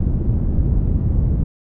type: low-pass noise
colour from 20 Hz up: pink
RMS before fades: -17 dBFS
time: 0-1.44 s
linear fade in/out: 10 ms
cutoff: 160 Hz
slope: 12 dB/octave
effects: none